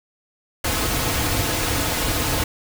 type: noise with comb filter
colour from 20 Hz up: pink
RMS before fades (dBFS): -22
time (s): 0.64-2.44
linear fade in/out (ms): 5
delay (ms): 5.1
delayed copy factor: -0.55
effects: none